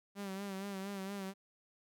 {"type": "tone with vibrato", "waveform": "sawtooth", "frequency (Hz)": 196, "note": "G3", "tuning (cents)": 0, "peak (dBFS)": -36, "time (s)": [0.15, 1.34], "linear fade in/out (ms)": 50, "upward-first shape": "sine", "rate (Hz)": 4.3, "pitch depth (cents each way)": 54, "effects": []}